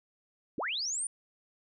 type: linear sweep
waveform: sine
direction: up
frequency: 174.61 to 9540 Hz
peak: -31 dBFS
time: 0.58-1.07 s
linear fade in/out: 2 ms
effects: none